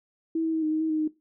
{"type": "tone with pitch steps", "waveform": "sine", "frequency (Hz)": [325.2, 322.8, 319.8, 309.4, 313.3, 318.9, 311.5, 309.2], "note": ["E4", "E4", "D#4", "D#4", "D#4", "D#4", "D#4", "D#4"], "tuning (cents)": [-23, -36, 48, -10, 12, 43, 2, -11], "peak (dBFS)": -23, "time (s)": [0.35, 1.078], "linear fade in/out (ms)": 5, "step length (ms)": 91, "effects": ["noise-tail reverb RT60 0.2 s tail -17 dB re dry"]}